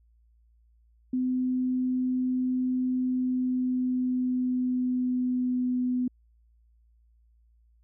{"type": "tone with pitch glide", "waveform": "sine", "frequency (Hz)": [254.5, 250.3], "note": ["C4", "B3"], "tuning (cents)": [-48, 23], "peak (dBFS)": -24, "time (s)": [1.13, 6.08], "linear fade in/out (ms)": 5, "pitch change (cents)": -29, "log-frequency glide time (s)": [2.96, 5.8], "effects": ["added 57 Hz sine -59 dBFS peak until 7.83 s"]}